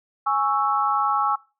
sine chord, C# minor, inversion second, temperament equal, 830.6 / 1108.7 / 1318.5 Hz, G#5 / C#6 / E6, 0 / 0 / 0 cents, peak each -23 dBFS, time 0.26-1.36 s, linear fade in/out 10 ms, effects noise-tail reverb RT60 0.3 s tail -21 dB re dry

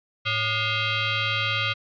sine tone with frequency modulation, 554.4 Hz, C#5, in tune, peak -22 dBFS, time 0.25-1.74 s, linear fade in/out 20 ms, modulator 663 Hz, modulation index 5.1, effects resampled to 11025 Hz

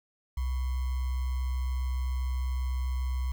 sine tone with sample-and-hold, 63.8 Hz, C2, 43 cents flat, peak -27 dBFS, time 0.37-3.32 s, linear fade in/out 5 ms, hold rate 1050 Hz, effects none

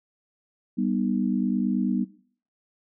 sine chord, G augmented, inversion none, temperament just, 196 / 245 / 306.2 Hz, G3 / B3 / D#4, 0 / -14 / -28 cents, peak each -26 / -25 / -30 dBFS, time 0.77-2.05 s, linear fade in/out 20 ms, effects noise-tail reverb RT60 0.5 s tail -18 dB re dry

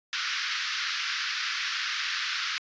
pink band-pass noise, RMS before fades -31 dBFS, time 0.13-2.58 s, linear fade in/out 0 ms, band 1300 to 5600 Hz, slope 48 dB/octave, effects resampled to 16000 Hz

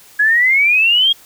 sine exponential sweep, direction up, 1661.2 to 3293 Hz, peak -9 dBFS, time 0.19-1.13 s, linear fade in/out 10 ms, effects white hiss -44 dBFS RMS until 1.25 s

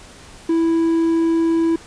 triangle tone, 329.6 Hz, E4, in tune, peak -12 dBFS, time 0.49-1.76 s, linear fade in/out 5 ms, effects pink hiss -42 dBFS RMS until 1.86 s + resampled to 22050 Hz

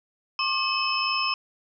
sine tone cluster, 1082 / 1185 / 2577 / 3039 / 5240 Hz, C#6 / D6 / E7 / F#7 / E8, -42 / +15 / -40 / +46 / -11 cents, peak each -28 / -32 / -28 / -34 / -28 dBFS, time 0.39-1.34 s, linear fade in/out 2 ms, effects none

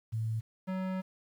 sine / square tone pair in turn, 111.4 / 187.35 Hz, A2 / F#3, +22 / +22 cents, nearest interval major sixth, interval 900 cents, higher second, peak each -30 / -33 dBFS, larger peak first, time 0.12-0.41 / 0.67-1.02 s, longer second, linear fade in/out 20 ms, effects low-pass 2000 Hz 12 dB/octave + 10-bit

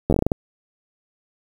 slowing click train, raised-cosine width 2 ms, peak -5 dBFS, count 9, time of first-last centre 0.1-0.318 s, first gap 11 ms, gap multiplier 1.25, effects 7-bit

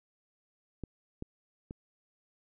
clicks, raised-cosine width 3 ms, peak -25 / -25 / -28 dBFS, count 3, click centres 0.837 / 1.224 / 1.709 s, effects none

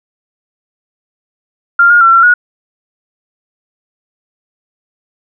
sine tone with pitch steps, 1393 / 1424 / 1352 / 1361 / 1452 Hz, F6 / F6 / E6 / F6 / F#6, -5 / +33 / +43 / -45 / -33 cents, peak -3 dBFS, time 1.79-2.34 s, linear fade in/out 5 ms, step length 110 ms, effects none

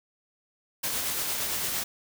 white noise with tremolo, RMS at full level -29 dBFS, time 0.83-1.84 s, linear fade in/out 10 ms, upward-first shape sine, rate 8.8 Hz, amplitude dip 25%, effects none

